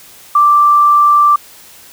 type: tone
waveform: sine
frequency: 1174.7 Hz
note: D6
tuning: in tune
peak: -5 dBFS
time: 0.35-1.36 s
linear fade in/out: 5 ms
effects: white hiss -39 dBFS RMS until 1.92 s